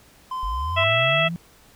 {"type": "tone", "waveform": "triangle", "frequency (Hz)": 1031, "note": "C6", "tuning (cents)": -26, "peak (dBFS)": -24, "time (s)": [0.31, 0.84], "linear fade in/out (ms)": 5}
{"type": "linear sweep", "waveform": "sine", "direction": "up", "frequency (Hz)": [44, 175.2], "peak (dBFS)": -26, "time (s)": [0.43, 1.36], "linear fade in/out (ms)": 0}
{"type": "harmonic tone", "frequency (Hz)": 659.3, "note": "E5", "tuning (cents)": 0, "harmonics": [1, 2, 3, 4, 5], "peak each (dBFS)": [-22, -25, -25, -22, -25], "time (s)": [0.76, 1.29], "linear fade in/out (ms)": 20}
{"effects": ["pink hiss -53 dBFS RMS until 1.75 s"]}